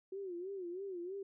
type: tone with vibrato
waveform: sine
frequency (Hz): 370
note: F#4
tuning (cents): 0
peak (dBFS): -40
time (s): 0.12-1.23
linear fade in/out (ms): 5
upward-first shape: sine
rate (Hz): 3.1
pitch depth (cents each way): 130
effects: none